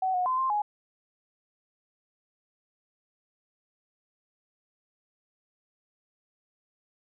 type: tone with pitch steps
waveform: sine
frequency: 753 / 727 / 1029 / 1051 / 834 Hz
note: F#5 / F#5 / C6 / C6 / G#5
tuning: +30 / -31 / -29 / +7 / +7 cents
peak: -24 dBFS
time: 0.02-0.62 s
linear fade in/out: 5 ms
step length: 120 ms
effects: none